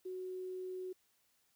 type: tone with quantisation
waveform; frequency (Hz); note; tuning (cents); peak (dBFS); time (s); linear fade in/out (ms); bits
sine; 370; F#4; 0; -40; 0.05-0.93; 10; 11
effects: white hiss -75 dBFS RMS until 1.55 s